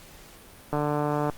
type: click train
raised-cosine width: 1 ms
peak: -13 dBFS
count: 85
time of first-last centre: 0.73-1.298 s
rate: 148 Hz
effects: pink hiss -49 dBFS RMS until 1.37 s + Opus 48 kbps